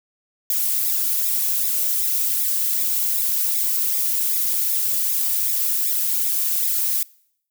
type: noise with flanger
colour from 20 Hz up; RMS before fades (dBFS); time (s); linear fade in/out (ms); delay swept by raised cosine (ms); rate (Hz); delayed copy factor
violet; -21; 0.5-7.03; 2; 0.66 to 2.56; 2.6; -0.85
effects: noise-tail reverb RT60 0.7 s tail -24 dB re dry